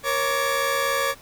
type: tone cluster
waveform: 35% pulse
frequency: 471.3 / 549 / 1162 / 1688 / 1807 Hz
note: A#4 / C#5 / D6 / G#6 / A6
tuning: +19 / -17 / -19 / +28 / +46 cents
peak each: -29 / -24 / -24 / -26 / -33 dBFS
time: 0.03-1.15 s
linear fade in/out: 50 ms
effects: pink hiss -48 dBFS RMS until 1.21 s